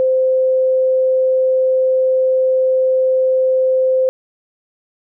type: tone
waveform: sine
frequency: 519 Hz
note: C5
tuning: 14 cents flat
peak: -11 dBFS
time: 0-4.09 s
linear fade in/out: 0 ms
effects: none